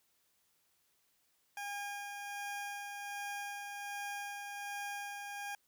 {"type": "tone with tremolo", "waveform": "20% pulse", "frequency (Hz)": 811, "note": "G#5", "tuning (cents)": -41, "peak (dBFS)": -34, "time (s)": [1.57, 5.55], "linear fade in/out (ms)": 2, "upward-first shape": "sine", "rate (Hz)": 1.3, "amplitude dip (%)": 35, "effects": ["white hiss -75 dBFS RMS until 5.67 s"]}